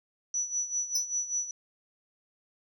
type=tone with tremolo; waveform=sine; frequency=5920 Hz; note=F#8; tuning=in tune; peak=-26 dBFS; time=0.34-1.51 s; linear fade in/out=2 ms; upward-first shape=sine; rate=5.1 Hz; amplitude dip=75%
type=tone with exponential decay; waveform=45% pulse; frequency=5290 Hz; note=E8; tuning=5 cents sharp; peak=-25 dBFS; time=0.95-1.06 s; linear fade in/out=5 ms; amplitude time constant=23 ms
effects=none